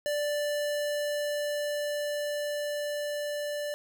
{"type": "tone with level ramp", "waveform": "square", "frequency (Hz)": 587.3, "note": "D5", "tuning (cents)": 0, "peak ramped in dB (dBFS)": [-28, -32], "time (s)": [0.06, 3.74], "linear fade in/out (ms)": 0, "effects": []}